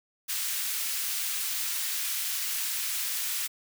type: high-pass noise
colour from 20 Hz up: white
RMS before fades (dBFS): -31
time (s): 0.28-3.48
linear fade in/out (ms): 20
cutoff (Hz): 1700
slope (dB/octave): 12
effects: none